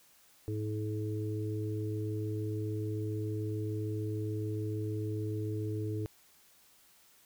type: harmonic tone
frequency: 106.8 Hz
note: G#2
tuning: 49 cents sharp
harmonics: 1 / 3 / 4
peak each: -34 / -39 / -40 dBFS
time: 0.48-6.06 s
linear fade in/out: 0 ms
effects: white hiss -63 dBFS RMS until 7.25 s